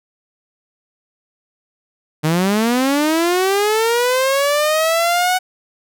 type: linear sweep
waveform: sawtooth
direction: up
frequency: 149.6 to 745 Hz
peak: -10 dBFS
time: 2.23-5.39 s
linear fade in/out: 20 ms
effects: none